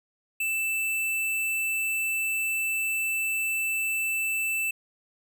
square tone, 2649 Hz, E7, 8 cents sharp, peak -26 dBFS, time 0.4-4.71 s, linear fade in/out 5 ms, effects none

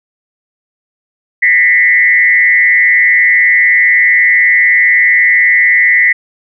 sine tone with frequency modulation, 1991 Hz, B6, 14 cents sharp, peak -5 dBFS, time 1.42-6.13 s, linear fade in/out 10 ms, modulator 155 Hz, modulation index 0.8, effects none

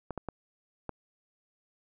clicks, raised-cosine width 1 ms, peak -21 dBFS, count 4, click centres 0.107 / 0.177 / 0.287 / 0.893 s, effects none

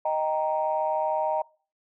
sine chord, Eb major, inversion none, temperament equal, 622.3 / 784 / 932.3 Hz, Eb5 / G5 / Bb5, 0 / 0 / 0 cents, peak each -26 / -29 / -27 dBFS, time 0.05-1.42 s, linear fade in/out 5 ms, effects noise-tail reverb RT60 0.4 s tail -24 dB re dry + tanh soft clip ceiling -14 dBFS

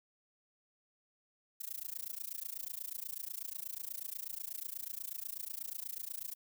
violet noise with amplitude modulation, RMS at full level -39 dBFS, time 1.6-6.35 s, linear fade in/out 10 ms, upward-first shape sine, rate 28.2 Hz, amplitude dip 100%, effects none

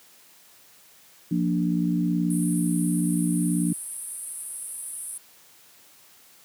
sine chord, Bb major, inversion second, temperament equal, 174.61 / 233.1 / 293.7 Hz, F3 / Bb3 / D4, 0 / 0 / 0 cents, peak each -23 / -28 / -26 dBFS, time 1.31-3.73 s, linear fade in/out 5 ms
white band-pass noise, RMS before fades -36 dBFS, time 2.3-5.18 s, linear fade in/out 5 ms, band 8800 to 11000 Hz, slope 96 dB/octave
effects white hiss -54 dBFS RMS until 6.44 s + high-pass 100 Hz 12 dB/octave

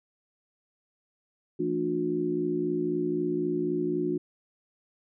sine tone cluster, 168.3 / 223.2 / 295.1 / 359 Hz, E3 / A3 / D4 / F4, +36 / +25 / +8 / +48 cents, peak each -35 / -37 / -30 / -28 dBFS, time 1.59-4.18 s, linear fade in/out 10 ms, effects none

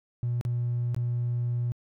triangle tone with dropouts, 120.5 Hz, B2, 42 cents flat, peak -22 dBFS, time 0.23-1.72 s, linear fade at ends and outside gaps 0 ms, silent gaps 0.411-0.451 / 0.946-0.964 s, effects tanh soft clip ceiling -22 dBFS

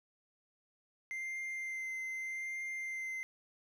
triangle tone with vibrato, 2086 Hz, C7, 6 cents flat, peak -36 dBFS, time 1.11-3.23 s, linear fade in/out 0 ms, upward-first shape sine, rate 0.82 Hz, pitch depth 14 cents each way, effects none

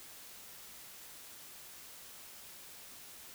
silence, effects white hiss -52 dBFS RMS until 3.34 s

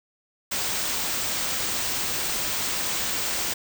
white band-stop noise, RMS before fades -27 dBFS, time 0.51-3.54 s, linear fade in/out 10 ms, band 9300 to 14000 Hz, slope 96 dB/octave, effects none

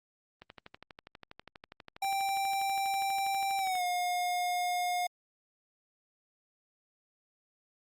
click train, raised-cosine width 0.3 ms, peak -30 dBFS, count 42, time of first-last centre 0.42-3.753 s, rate 12.3 Hz
square tone with pitch glide, 784 to 714.8 Hz, G5 to F5, 0 to +40 cents, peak -30 dBFS, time 2.02-5.07 s, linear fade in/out 5 ms, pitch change -160 cents, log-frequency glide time 3.58-3.83 s
effects Opus 32 kbps

